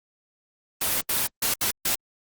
white noise bursts at uneven times, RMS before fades -24 dBFS, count 5, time 0.81-1.01 / 1.09-1.27 / 1.42-1.54 / 1.61-1.71 / 1.85-1.95 s, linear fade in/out 5 ms, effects Opus 24 kbps

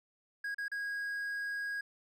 triangle tone with dropouts, 1643 Hz, G#6, 19 cents flat, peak -33 dBFS, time 0.44-1.81 s, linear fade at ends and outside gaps 5 ms, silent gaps 0.546-0.582 / 0.682-0.716 s, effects none

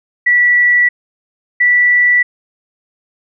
sine tone pair in turn, 1952 / 1961.3 Hz, B6 / B6, -21 / -13 cents, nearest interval unison, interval 8 cents, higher second, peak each -7 dBFS, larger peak neither, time 0.26-0.89 / 1.6-2.23 s, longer neither, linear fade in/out 10 ms, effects none

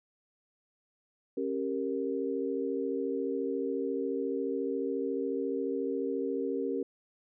sine chord, G diminished, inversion second, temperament equal with one note detuned, 272.3 / 392 / 466.2 Hz, Db4 / G4 / Bb4, -31 / 0 / 0 cents, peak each -34 dBFS, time 1.37-6.83 s, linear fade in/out 5 ms, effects none

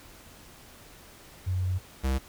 sine / square tone pair in turn, 92.1 / 66.23 Hz, F#2 / C2, -7 / +22 cents, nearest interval tritone, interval 571 cents, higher first, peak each -25 dBFS, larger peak neither, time 1.46-1.79 / 2.03-2.19 s, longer first, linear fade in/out 20 ms, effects pink hiss -51 dBFS RMS until 2.28 s

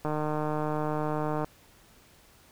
click train, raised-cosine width 1 ms, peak -17 dBFS, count 213, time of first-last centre 0.05-1.445 s, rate 152 Hz, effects pink hiss -58 dBFS RMS until 2.51 s

